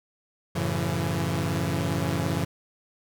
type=chord; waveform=sawtooth; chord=F# minor seventh; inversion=none; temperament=equal with one note detuned; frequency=92.5 / 110 / 138.59 / 167.69 Hz; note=F#2 / A2 / C#3 / E3; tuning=0 / 0 / 0 / +30 cents; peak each=-27 / -29 / -26 / -25 dBFS; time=0.55-2.45 s; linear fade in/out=10 ms; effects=none